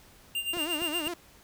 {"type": "tone with tremolo", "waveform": "square", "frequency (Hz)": 2794, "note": "F7", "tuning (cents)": 0, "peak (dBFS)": -28, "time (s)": [0.35, 1.08], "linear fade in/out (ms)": 2, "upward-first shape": "sine", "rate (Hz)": 8.5, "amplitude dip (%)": 75}
{"type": "tone with vibrato", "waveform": "sawtooth", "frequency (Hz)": 323.4, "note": "E4", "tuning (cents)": -33, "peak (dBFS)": -29, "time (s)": [0.53, 1.14], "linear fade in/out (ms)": 5, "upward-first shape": "sine", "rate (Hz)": 7.4, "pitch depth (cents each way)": 160}
{"type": "click train", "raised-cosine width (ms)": 2, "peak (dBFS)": -29, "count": 3, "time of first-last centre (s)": [0.57, 1.069], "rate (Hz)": 4.01}
{"effects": ["pink hiss -56 dBFS RMS until 1.43 s"]}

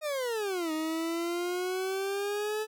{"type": "exponential two-way sweep", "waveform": "40% pulse", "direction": "down then up", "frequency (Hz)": [627, 311.1, 435.4], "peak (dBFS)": -29, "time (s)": [0.01, 2.67], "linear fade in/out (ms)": 50, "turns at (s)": 0.72, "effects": []}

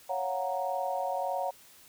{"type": "chord", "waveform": "sine", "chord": "Gb major seventh", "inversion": "second", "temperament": "equal", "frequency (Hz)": [554.4, 698.5, 740, 932.3], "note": ["Db5", "F5", "Gb5", "Bb5"], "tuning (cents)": [0, 0, 0, 0], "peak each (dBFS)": [-34, -37, -33, -36], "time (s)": [0.09, 1.51], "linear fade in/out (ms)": 10, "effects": ["white hiss -56 dBFS RMS until 1.88 s"]}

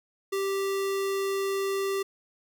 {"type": "tone", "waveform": "square", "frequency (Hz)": 391.4, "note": "G4", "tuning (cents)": -3, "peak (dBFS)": -27, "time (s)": [0.32, 2.03], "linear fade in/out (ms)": 10, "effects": []}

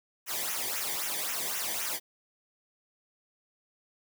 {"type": "noise with flanger", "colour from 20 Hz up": "white", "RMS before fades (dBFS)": -33, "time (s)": [0.26, 2], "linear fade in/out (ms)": 50, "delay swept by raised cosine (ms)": [0.22, 0.77], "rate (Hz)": 3.8, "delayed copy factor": -0.75, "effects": []}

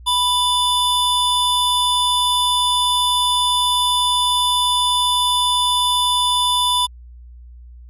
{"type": "tone pair together", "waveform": "square", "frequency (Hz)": [987.8, 3520], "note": ["B5", "A7"], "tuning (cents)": [0, 0], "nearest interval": "octave + minor seventh", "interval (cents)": 2200, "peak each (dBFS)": [-19, -18], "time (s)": [0.06, 6.87], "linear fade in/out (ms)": 20, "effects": ["added 60 Hz sine -37 dBFS peak until 7.89 s", "resampled to 32000 Hz"]}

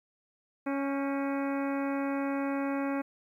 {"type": "harmonic tone with a mistuned harmonic", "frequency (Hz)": 277.2, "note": "C#4", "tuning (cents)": 0, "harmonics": [1, 2, 3, 4, 5, 6, 7, 8, 9], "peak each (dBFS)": [-30, -36, -40, -42, -44, -46, -47, -48, -49], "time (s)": [0.66, 3.02], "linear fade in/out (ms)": 10, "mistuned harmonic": 6, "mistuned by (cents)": -55, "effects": ["11-bit"]}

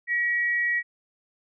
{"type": "tone pair together", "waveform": "sine", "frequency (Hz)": [1916.4, 2279], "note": ["A#6", "C#7"], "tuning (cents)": [47, 47], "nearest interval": "minor third", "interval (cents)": 300, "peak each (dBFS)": [-22, -33], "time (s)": [0.07, 0.83], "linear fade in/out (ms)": 50, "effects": []}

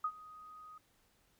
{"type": "tone with ADSR envelope", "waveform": "sine", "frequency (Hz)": 1249, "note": "D#6", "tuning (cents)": 6, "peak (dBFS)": -30, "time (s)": [0.04, 0.78], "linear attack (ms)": 5, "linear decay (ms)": 65, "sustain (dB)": -20, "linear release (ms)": 4, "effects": ["pink hiss -72 dBFS RMS until 1.39 s"]}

